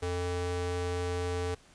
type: ring-modulated tone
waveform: square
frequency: 178 Hz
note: F3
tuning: 33 cents sharp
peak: -28 dBFS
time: 0.02-1.55 s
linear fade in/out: 10 ms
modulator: 264 Hz
effects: pink hiss -59 dBFS RMS until 1.74 s + resampled to 22050 Hz